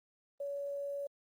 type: tone with quantisation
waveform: sine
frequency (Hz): 565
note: C#5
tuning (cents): +33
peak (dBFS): -36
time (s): 0.4-1.07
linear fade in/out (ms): 5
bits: 11
effects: Opus 32 kbps